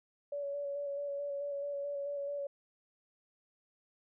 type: tone with vibrato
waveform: sine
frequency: 568 Hz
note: C#5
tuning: 42 cents sharp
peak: -35 dBFS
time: 0.32-2.47 s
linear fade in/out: 5 ms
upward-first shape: square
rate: 4.6 Hz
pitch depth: 17 cents each way
effects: none